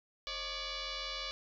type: tone with frequency modulation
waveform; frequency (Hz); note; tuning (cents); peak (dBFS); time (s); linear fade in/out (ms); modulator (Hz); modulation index
sine; 534; C5; +35; -37; 0.27-1.31; 0; 577; 7.8
effects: none